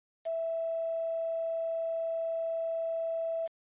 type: tone with quantisation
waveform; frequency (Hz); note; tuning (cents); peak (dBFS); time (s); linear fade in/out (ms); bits
sine; 658; E5; -3; -30; 0.25-3.48; 20; 8
effects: resampled to 8000 Hz